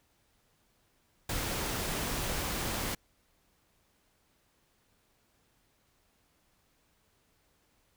pink noise, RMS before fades -34 dBFS, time 1.29-2.95 s, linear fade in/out 5 ms, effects pink hiss -71 dBFS RMS until 7.96 s

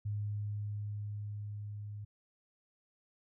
sine tone with level ramp, 103.83 Hz, G#2, in tune, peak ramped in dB -33 to -41 dBFS, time 0.05-2.05 s, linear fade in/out 10 ms, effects none

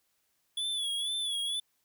square tone with vibrato, 3415 Hz, G#7, 48 cents sharp, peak -31 dBFS, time 0.57-1.6 s, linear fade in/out 5 ms, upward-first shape sine, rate 2.1 Hz, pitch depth 67 cents each way, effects white hiss -75 dBFS RMS until 1.84 s

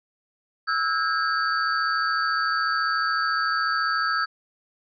sine tone cluster, 1305 / 1439 / 1626 / 4578 Hz, E6 / F#6 / G#6 / D8, -18 / -49 / -37 / -45 cents, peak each -24 / -31 / -26 / -31 dBFS, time 0.67-4.26 s, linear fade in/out 20 ms, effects none

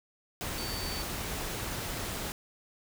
sine tone in noise, 4554 Hz, C#8, 46 cents sharp, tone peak -39 dBFS, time 0.58-1.02 s, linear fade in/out 0 ms, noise pink, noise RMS -36 dBFS, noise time 0.41-2.32 s, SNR -6 dB, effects none

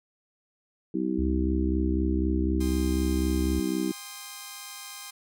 harmonic tone, 64 Hz, C2, 38 cents flat, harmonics 3 / 4 / 5 / 6, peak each -31 / -32 / -28 / -34 dBFS, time 0.94-3.92 s, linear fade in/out 5 ms
sine tone, 70 Hz, C#2, 18 cents sharp, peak -26 dBFS, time 1.18-3.6 s, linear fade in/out 10 ms
5% pulse chord, C minor, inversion second, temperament equal with one note detuned, 801.9 / 1046.5 / 1244.5 Hz, G5 / C6 / Eb6, +39 / 0 / 0 cents, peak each -33 / -30 / -33 dBFS, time 2.6-5.11 s, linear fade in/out 10 ms
effects none

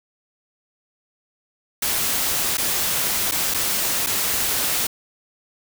white noise with dropouts, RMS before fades -22 dBFS, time 1.82-4.87 s, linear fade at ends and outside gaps 5 ms, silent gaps 2.572-2.58 / 3.313-3.319 / 3.54-3.544 / 4.064-4.069 s, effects none

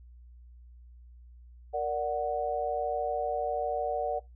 sine chord, Bb augmented, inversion none, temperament equal, 466.2 / 587.3 / 740 Hz, Bb4 / D5 / F#5, 0 / 0 / 0 cents, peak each -34 / -32 / -31 dBFS, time 1.73-4.2 s, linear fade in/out 20 ms, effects noise-tail reverb RT60 0.2 s tail -21 dB re dry + added 60 Hz sine -49 dBFS peak until 4.35 s

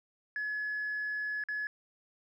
sine tone with dropouts, 1700 Hz, G#6, 40 cents sharp, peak -31 dBFS, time 0.36-1.67 s, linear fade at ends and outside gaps 1 ms, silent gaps 1.438-1.486 s, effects tanh soft clip ceiling -29 dBFS + 12-bit

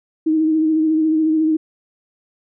sine tone with vibrato, 314.9 Hz, D#4, 21 cents sharp, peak -13 dBFS, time 0.26-1.57 s, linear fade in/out 10 ms, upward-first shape sine, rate 14 Hz, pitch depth 31 cents each way, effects none

